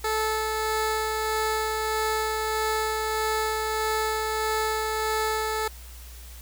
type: tone with tremolo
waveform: 15% pulse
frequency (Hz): 435.7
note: A4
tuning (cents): -17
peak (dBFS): -17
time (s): 0.04-5.68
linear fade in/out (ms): 5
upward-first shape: sine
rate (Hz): 1.6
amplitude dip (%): 25
effects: added 60 Hz sine -41 dBFS peak until 6.41 s + white hiss -48 dBFS RMS until 6.41 s